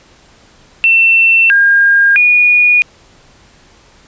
sine tone with pitch steps, 2690 / 1614 / 2451 Hz, E7 / G#6 / D#7, +34 / -50 / -27 cents, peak -5 dBFS, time 0.84-2.82 s, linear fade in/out 0 ms, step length 660 ms, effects pink hiss -45 dBFS RMS until 4.07 s + resampled to 16000 Hz

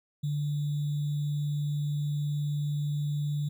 sine tone with sample-and-hold, 146.83 Hz, D3, in tune, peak -27 dBFS, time 0.23-3.49 s, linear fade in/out 10 ms, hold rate 3675 Hz, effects none

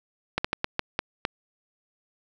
slowing click train, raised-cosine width 0.3 ms, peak -8 dBFS, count 7, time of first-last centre 0.38-1.251 s, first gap 65 ms, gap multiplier 1.32, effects none

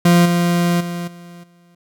40% pulse tone with level steps, 173.5 Hz, F3, 11 cents flat, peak -8 / -13 / -22 / -35 / -48 dBFS, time 0.05-1.75 s, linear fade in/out 5 ms, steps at 0.25 / 0.8 / 1.07 / 1.43 s, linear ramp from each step 10 ms, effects none

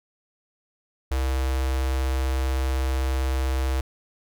square tone with notch filter, 65.41 Hz, C2, in tune, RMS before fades -24 dBFS, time 1.11-3.81 s, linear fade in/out 5 ms, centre 200 Hz, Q 1.5, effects none

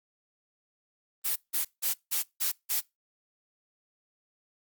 blue noise bursts, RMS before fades -28 dBFS, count 6, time 1.24-2.81 s, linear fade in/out 20 ms, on 120 ms, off 170 ms, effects noise-tail reverb RT60 0.2 s tail -23 dB re dry + Opus 32 kbps

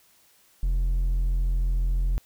sine tone with hard clipping, 43.03 Hz, F1, 25 cents flat, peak -22 dBFS, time 0.63-2.18 s, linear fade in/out 0 ms, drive 3 dB, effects white hiss -60 dBFS RMS until 2.25 s

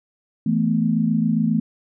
sine chord, E suspended fourth, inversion none, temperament just, 164.81 / 219.8 / 247.2 Hz, E3 / A3 / B3, 0 / -2 / +2 cents, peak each -22 / -19 / -23 dBFS, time 0.46-1.6 s, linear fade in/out 5 ms, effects none

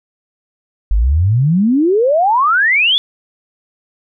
sine exponential sweep, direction up, 46.41 to 3520 Hz, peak -9 dBFS, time 0.91-2.98 s, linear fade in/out 0 ms, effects none

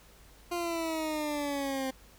20% pulse exponential sweep, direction down, 350.8 to 261.6 Hz, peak -26 dBFS, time 0.51-1.91 s, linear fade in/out 10 ms, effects added 50 Hz sine -57 dBFS peak until 2.18 s + pink hiss -58 dBFS RMS until 2.18 s

